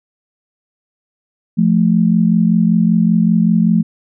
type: tone pair together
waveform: sine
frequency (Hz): 174 / 219.2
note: F3 / A3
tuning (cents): -6 / -6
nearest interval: major third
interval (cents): 400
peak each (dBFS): -12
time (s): 1.57-3.83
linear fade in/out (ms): 20
effects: none